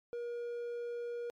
triangle tone, 476.3 Hz, A#4, 37 cents sharp, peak -35 dBFS, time 0.13-1.3 s, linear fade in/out 0 ms, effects MP3 96 kbps

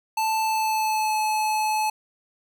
square tone with pitch glide, 880 to 860.9 Hz, A5 to A5, 0 to -38 cents, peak -22 dBFS, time 0.17-1.9 s, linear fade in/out 5 ms, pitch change -38 cents, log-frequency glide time 0.42-1.18 s, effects none

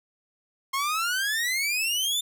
sawtooth exponential sweep, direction up, 1062 to 3607 Hz, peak -21 dBFS, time 0.73-2.21 s, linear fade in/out 10 ms, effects none

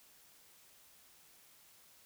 silence, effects white hiss -63 dBFS RMS until 2.05 s

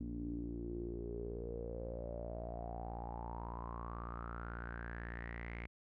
sawtooth tone with low-pass filter sweep, 58.1 Hz, A#1, 5 cents flat, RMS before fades -44 dBFS, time 0-5.67 s, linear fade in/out 10 ms, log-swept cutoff 260 to 2200 Hz, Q 9.2, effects none

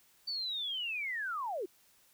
sine linear sweep, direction down, 4600 to 326.9 Hz, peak -34 dBFS, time 0.27-1.66 s, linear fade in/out 10 ms, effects white hiss -66 dBFS RMS until 2.13 s

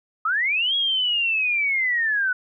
sine linear two-way sweep, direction up then down, 1228 to 3326 to 1469 Hz, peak -19 dBFS, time 0.25-2.33 s, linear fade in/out 5 ms, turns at 0.75 s, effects none

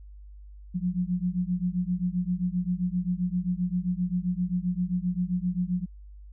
sine beating tone pair, 176 / 183.6 Hz, F3 / F#3, +14 / -13 cents, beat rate 7.6 Hz, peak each -28 dBFS, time 0.74-5.86 s, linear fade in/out 20 ms, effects added 50 Hz sine -43 dBFS peak until 6.32 s

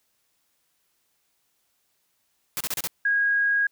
white noise bursts, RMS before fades -28 dBFS, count 5, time 2.57-2.873 s, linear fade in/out 0 ms, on 35 ms, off 32 ms
sine tone, 1641 Hz, G#6, 21 cents flat, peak -19 dBFS, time 3.05-3.67 s, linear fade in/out 5 ms
effects white hiss -71 dBFS RMS until 3.71 s

